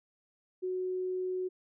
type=tone; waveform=sine; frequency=368.9 Hz; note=F#4; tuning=5 cents flat; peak=-31 dBFS; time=0.62-1.49 s; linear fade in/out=20 ms; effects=none